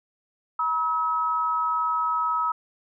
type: tone pair together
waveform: sine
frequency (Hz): 962 / 1284.1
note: B5 / E6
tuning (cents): -46 / -46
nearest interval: perfect fourth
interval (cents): 500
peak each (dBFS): -27 / -23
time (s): 0.59-2.52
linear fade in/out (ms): 5
effects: none